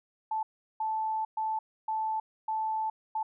sine tone bursts at uneven times, 876 Hz, A5, 8 cents flat, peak -28 dBFS, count 6, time 0.31-0.43 / 0.8-1.25 / 1.37-1.59 / 1.88-2.2 / 2.48-2.9 / 3.15-3.23 s, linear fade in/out 5 ms, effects none

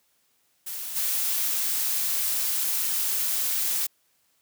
blue noise with level steps, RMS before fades -34 / -26 dBFS, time 0.66-3.87 s, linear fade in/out 10 ms, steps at 0.95 s, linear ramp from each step 20 ms, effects white hiss -68 dBFS RMS until 4.41 s + high-pass 60 Hz 12 dB/octave

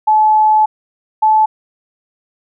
sine tone pair in turn, 861 / 867 Hz, A5 / A5, -38 / -26 cents, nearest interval unison, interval 12 cents, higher second, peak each -7 dBFS, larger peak neither, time 0.07-0.66 / 1.22-1.46 s, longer first, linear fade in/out 10 ms, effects none

